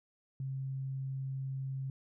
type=tone; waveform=sine; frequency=134 Hz; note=C3; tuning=42 cents sharp; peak=-35 dBFS; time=0.4-1.9 s; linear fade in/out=2 ms; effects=none